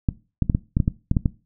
clicks, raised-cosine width 5 ms, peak -6 dBFS, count 10, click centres 0.088 / 0.423 / 0.498 / 0.549 / 0.769 / 0.802 / 0.879 / 1.114 / 1.168 / 1.258 s, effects noise-tail reverb RT60 0.3 s tail -19 dB re dry

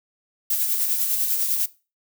violet noise with tremolo, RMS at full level -21 dBFS, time 0.5-1.66 s, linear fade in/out 5 ms, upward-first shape sine, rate 10 Hz, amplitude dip 40%, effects noise-tail reverb RT60 0.3 s tail -19 dB re dry

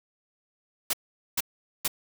white noise bursts, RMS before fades -26 dBFS, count 3, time 0.9-1.879 s, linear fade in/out 5 ms, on 33 ms, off 440 ms, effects none

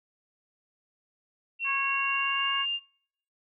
sine tone with pitch glide, 2724 to 2802 Hz, F7 to F7, -44 to +5 cents, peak -27 dBFS, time 1.59-2.8 s, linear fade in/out 50 ms, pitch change +49 cents, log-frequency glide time 1.71-2.53 s
harmonic tone, 549 Hz, C#5, 17 cents flat, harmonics 2 / 3 / 4, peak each -31 / -35 / -37 dBFS, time 1.64-2.66 s, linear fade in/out 50 ms
effects noise-tail reverb RT60 0.7 s tail -26 dB re dry

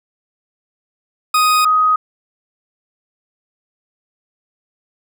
40% pulse / sine tone pair in turn, 1248 / 1254.1 Hz, D#6 / D#6, +5 / +13 cents, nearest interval unison, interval 8 cents, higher second, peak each -10 dBFS, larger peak neither, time 1.34-1.65 / 1.65-1.96 s, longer neither, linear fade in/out 5 ms, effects none

